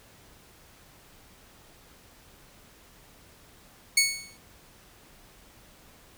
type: tone with exponential decay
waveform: 15% pulse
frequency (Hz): 2214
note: C#7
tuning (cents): -3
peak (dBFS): -10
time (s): 3.97-4.37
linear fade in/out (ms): 5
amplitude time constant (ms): 85
effects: pink hiss -55 dBFS RMS until 6.17 s